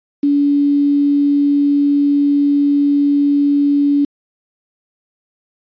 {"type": "tone with quantisation", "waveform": "sine", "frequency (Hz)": 285.9, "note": "D4", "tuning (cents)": -46, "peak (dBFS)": -10, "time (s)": [0.23, 4.05], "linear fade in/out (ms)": 5, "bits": 6, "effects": ["resampled to 11025 Hz"]}